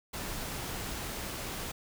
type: noise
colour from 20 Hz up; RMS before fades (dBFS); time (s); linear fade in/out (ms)
pink; -38; 0.13-1.72; 10
effects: none